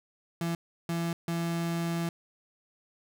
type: tone bursts at uneven times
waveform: 35% pulse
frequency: 168.4 Hz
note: E3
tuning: 37 cents sharp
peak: -27 dBFS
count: 3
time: 0.41-0.55 / 0.89-1.13 / 1.28-2.09 s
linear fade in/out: 2 ms
effects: none